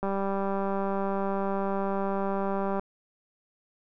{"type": "click train", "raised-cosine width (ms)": 1, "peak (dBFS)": -17, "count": 543, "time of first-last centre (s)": [0.03, 2.795], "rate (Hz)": 196, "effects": []}